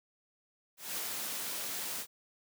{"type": "noise with ADSR envelope", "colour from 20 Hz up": "white", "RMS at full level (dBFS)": -36, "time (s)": [0.77, 2.07], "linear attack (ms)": 200, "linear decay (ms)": 33, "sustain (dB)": -2, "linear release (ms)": 71, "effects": ["high-pass 150 Hz 12 dB/octave"]}